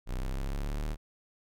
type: exponential sweep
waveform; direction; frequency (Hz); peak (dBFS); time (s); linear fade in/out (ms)
45% pulse; up; 30.85 to 38.62; -31; 0.06-0.97; 50
effects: none